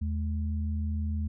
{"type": "tone pair together", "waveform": "sine", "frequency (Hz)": [79.8, 213], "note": ["D#2", "G#3"], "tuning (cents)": [44, 44], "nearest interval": "octave + perfect fourth", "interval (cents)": 1700, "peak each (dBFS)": [-28, -36], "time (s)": [0.01, 1.28], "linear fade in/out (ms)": 10, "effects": []}